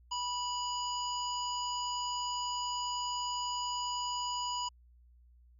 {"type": "harmonic tone", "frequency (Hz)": 981, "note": "B5", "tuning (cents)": -12, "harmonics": [1, 3, 5, 7], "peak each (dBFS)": [-35, -40, -42, -43], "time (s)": [0.11, 4.69], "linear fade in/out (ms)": 10, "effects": ["added 60 Hz sine -58 dBFS peak until 5.59 s"]}